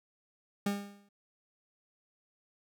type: tone with exponential decay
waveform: 40% pulse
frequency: 201.7 Hz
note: G3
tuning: 50 cents sharp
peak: -26 dBFS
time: 0.66-1.09 s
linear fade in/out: 5 ms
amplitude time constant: 92 ms
effects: none